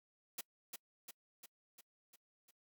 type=noise with echo; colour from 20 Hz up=white; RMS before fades=-43 dBFS; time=0.38-0.41 s; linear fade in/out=5 ms; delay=350 ms; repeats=6; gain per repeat=-4 dB; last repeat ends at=2.51 s; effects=noise-tail reverb RT60 0.1 s tail -25 dB re dry + high-pass 200 Hz 12 dB/octave